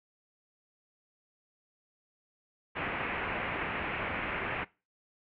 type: low-pass noise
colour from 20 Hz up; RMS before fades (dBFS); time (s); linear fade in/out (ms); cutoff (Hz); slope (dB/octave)
white; -35; 2.75-4.65; 20; 2600; 48
effects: noise-tail reverb RT60 0.3 s tail -22 dB re dry